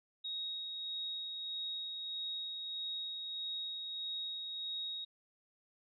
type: tone with tremolo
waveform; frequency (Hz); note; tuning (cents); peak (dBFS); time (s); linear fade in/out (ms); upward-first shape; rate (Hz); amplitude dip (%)
sine; 3770; A#7; +19; -37; 0.24-5.05; 10; sine; 1.6; 30
effects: none